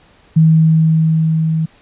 sine tone with level ramp, 160 Hz, D#3, 49 cents sharp, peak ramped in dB -5 to -13 dBFS, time 0.36-1.66 s, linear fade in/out 10 ms, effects pink hiss -49 dBFS RMS until 1.81 s + resampled to 8000 Hz

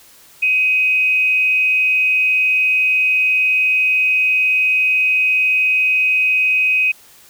sine tone with frequency modulation, 2519 Hz, D#7, 21 cents sharp, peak -12 dBFS, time 0.42-6.92 s, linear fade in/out 10 ms, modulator 262 Hz, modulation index 0.22, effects white hiss -46 dBFS RMS until 7.29 s

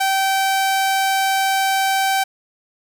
sawtooth tone, 774 Hz, G5, 22 cents flat, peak -12 dBFS, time 0-2.24 s, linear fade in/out 10 ms, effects none

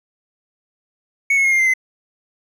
triangle tone with pitch steps, 2217 / 2183 / 2149 / 2116 / 2083 / 2051 Hz, C#7 / C#7 / C7 / C7 / C7 / C7, 0 / -27 / +46 / +19 / -8 / -35 cents, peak -11 dBFS, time 1.3-1.738 s, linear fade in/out 5 ms, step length 73 ms, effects none

